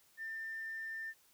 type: tone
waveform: sine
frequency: 1794 Hz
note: A6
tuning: 33 cents sharp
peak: -39 dBFS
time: 0.17-1.14 s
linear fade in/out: 50 ms
effects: tanh soft clip ceiling -35 dBFS + white hiss -68 dBFS RMS until 1.33 s